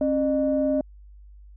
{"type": "tone pair together", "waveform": "sine", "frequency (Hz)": [270.4, 607], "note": ["C#4", "D#5"], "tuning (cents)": [-43, -43], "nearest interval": "octave + major second", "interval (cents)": 1400, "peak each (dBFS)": -22, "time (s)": [0.01, 0.81], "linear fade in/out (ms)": 2, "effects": ["tanh soft clip ceiling -12 dBFS", "added 50 Hz sine -44 dBFS peak until 1.56 s"]}